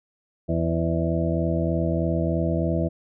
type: harmonic tone with a mistuned harmonic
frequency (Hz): 83.2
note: E2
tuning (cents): +17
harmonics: 1 / 2 / 3 / 4 / 6 / 7 / 8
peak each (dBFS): -27 / -25 / -32 / -28 / -32 / -32 / -30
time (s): 0.48-2.89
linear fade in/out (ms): 20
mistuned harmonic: 8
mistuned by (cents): -38
effects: none